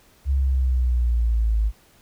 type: exponential sweep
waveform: sine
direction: down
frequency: 69.3 to 52.6 Hz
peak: -17 dBFS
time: 0.25-1.72 s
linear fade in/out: 50 ms
effects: pink hiss -56 dBFS RMS until 2.01 s